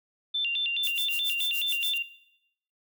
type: tone with vibrato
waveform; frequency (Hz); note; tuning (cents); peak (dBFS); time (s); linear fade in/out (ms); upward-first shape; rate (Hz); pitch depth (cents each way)
sine; 3136; G7; 0; -25; 0.34-2.03; 10; square; 4.7; 210
type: noise with tremolo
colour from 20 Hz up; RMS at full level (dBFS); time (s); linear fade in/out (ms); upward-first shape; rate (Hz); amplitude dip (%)
violet; -33; 0.83-1.98; 5; sine; 7; 90
effects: noise-tail reverb RT60 0.8 s tail -18 dB re dry